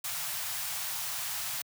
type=band-stop noise; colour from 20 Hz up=white; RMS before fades=-35 dBFS; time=0.04-1.62 s; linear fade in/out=5 ms; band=160 to 640 Hz; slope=48 dB/octave; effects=high-pass 100 Hz 12 dB/octave